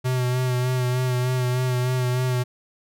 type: tone with vibrato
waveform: square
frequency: 126.2 Hz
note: B2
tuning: 38 cents sharp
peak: -21 dBFS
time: 0.04-2.44 s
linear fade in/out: 20 ms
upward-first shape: sine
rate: 3.3 Hz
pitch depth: 27 cents each way
effects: none